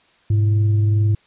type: tone with frequency modulation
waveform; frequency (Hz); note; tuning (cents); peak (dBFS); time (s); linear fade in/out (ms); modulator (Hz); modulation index
sine; 103.83; G#2; 0; -13; 0.3-1.15; 5; 230; 0.24
effects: white hiss -56 dBFS RMS until 1.26 s + resampled to 8000 Hz